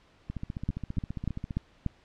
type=two click trains; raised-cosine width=5 ms; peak=-16 / -22 dBFS; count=5 / 19; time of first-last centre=0.69-1.863 / 0.3-1.508 s; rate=3.41 / 14.9 Hz; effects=pink hiss -61 dBFS RMS until 2.04 s + low-pass 4000 Hz 12 dB/octave